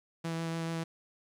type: tone with vibrato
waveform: sawtooth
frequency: 164.81 Hz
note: E3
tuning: in tune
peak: -29 dBFS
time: 0.24-0.84 s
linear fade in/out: 10 ms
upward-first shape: sine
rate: 6.9 Hz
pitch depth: 10 cents each way
effects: low-pass 9000 Hz 12 dB/octave + 11-bit